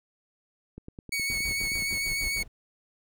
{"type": "click train", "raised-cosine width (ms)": 3, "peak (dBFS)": -28, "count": 12, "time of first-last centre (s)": [0.78, 1.927], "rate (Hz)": 9.59}
{"type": "tone with vibrato", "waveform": "sawtooth", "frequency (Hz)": 2223, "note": "C#7", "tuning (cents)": 4, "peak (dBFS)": -24, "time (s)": [1.12, 2.43], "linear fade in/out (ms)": 5, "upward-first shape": "sine", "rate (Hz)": 6.7, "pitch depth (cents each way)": 20}
{"type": "noise with tremolo", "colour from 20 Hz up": "brown", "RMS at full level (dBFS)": -38, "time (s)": [1.3, 2.48], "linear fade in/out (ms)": 5, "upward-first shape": "square", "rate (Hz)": 6.6, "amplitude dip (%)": 75}
{"effects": []}